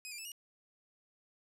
15% pulse tone with pitch steps, 2517 / 2383 / 2625 / 2871 Hz, D#7 / D7 / E7 / F7, +19 / +25 / -8 / +47 cents, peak -36 dBFS, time 0.05-0.318 s, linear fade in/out 0 ms, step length 67 ms, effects none

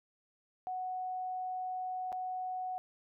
sine tone with dropouts, 740 Hz, F#5, in tune, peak -35 dBFS, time 0.67-2.78 s, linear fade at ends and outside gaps 0 ms, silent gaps 2.12-2.127 s, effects none

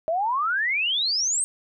sine exponential sweep, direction up, 622.3 to 8640 Hz, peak -21 dBFS, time 0.08-1.44 s, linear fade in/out 0 ms, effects none

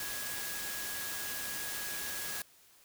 sine tone in noise, 1661.2 Hz, G#6, in tune, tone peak -44 dBFS, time 0-2.42 s, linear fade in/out 2 ms, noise white, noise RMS -39 dBFS, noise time 0-2.42 s, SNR -8 dB, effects white hiss -62 dBFS RMS until 2.84 s

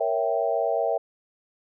sine chord, A# diminished seventh, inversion none, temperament equal, 466.2 / 554.4 / 659.3 / 784 Hz, A#4 / C#5 / E5 / G5, 0 / 0 / 0 / 0 cents, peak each -28 / -28 / -25 / -29 dBFS, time 0-0.98 s, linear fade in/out 10 ms, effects none

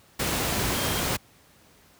sine tone in noise, 3194 Hz, G7, 32 cents sharp, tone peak -36 dBFS, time 0.74-1.01 s, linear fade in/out 10 ms, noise pink, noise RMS -26 dBFS, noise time 0.19-1.17 s, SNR -13 dB, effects pink hiss -57 dBFS RMS until 1.99 s + high-pass 60 Hz 12 dB/octave

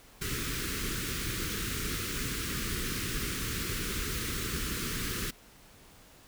pink band-stop noise, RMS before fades -34 dBFS, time 0.21-5.31 s, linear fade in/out 10 ms, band 450 to 1200 Hz, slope 48 dB/octave, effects pink hiss -56 dBFS RMS until 6.27 s

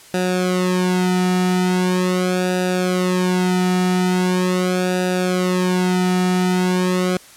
sawtooth tone with flanger, 182.4 Hz, F#3, 24 cents flat, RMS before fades -18 dBFS, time 0.14-7.17 s, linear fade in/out 0 ms, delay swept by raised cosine 0.93 to 1.93 ms, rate 0.41 Hz, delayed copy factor -0.9, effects white hiss -44 dBFS RMS until 7.36 s + low-pass 11000 Hz 12 dB/octave

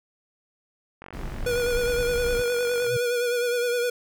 click train, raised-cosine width 0.5 ms, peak -25 dBFS, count 87, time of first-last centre 1.02-2.865 s, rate 46.6 Hz
brown noise, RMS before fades -32 dBFS, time 1.13-2.43 s, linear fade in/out 5 ms
square tone with vibrato, 483.7 Hz, B4, 36 cents flat, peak -23 dBFS, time 1.46-3.9 s, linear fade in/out 5 ms, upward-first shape sine, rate 9.7 Hz, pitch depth 36 cents each way
sine tone with exponential growth, 122.2 Hz, B2, 18 cents flat, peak -25 dBFS, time 2.77-2.97 s, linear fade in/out 5 ms, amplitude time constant 43 ms
effects none

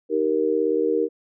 sine chord, Eb major, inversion none, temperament just, 311.1 / 388.9 / 466.7 Hz, Eb4 / G4 / Bb4, 0 / -14 / +2 cents, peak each -25 / -24 / -21 dBFS, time 0.09-1.09 s, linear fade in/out 50 ms, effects none

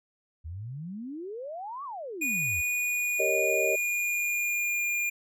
sine exponential two-way sweep, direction up then down, 74.8 to 1177 to 74.8 Hz, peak -35 dBFS, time 0.44-2.62 s, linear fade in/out 20 ms, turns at 1.84 s
square tone with pitch glide, 2457 to 2412 Hz, D#7 to D7, -22 to +46 cents, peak -27 dBFS, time 2.21-5.1 s, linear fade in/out 10 ms, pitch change -32 cents, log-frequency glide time 2.76-4.86 s
sine chord, Eb dominant seventh, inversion first, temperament equal, 392 / 466.2 / 554.4 / 622.3 Hz, G4 / Bb4 / Db5 / Eb5, 0 / 0 / 0 / 0 cents, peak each -31 / -32 / -32 / -29 dBFS, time 3.19-3.76 s, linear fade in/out 10 ms
effects none

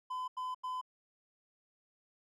triangle tone bursts, 1014 Hz, B5, 45 cents sharp, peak -34 dBFS, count 3, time 0.1-0.814 s, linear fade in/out 10 ms, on 180 ms, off 87 ms, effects none

